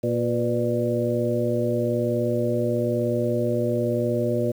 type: harmonic tone with a mistuned harmonic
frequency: 118.6 Hz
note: A#2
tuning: 30 cents sharp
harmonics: 1 / 2 / 3 / 4 / 5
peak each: -27 / -27 / -27 / -27 / -27 dBFS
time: 0.03-4.52 s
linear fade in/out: 10 ms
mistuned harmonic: 4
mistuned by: +63 cents
effects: 8-bit